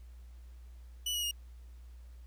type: tone with pitch steps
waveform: sawtooth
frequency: 2960 / 2907 / 2856 Hz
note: F#7 / F#7 / F7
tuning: 0 / -31 / +38 cents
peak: -29 dBFS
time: 1.06-1.312 s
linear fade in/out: 5 ms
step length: 84 ms
effects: added 60 Hz sine -48 dBFS peak until 2.26 s + pink hiss -69 dBFS RMS until 2.26 s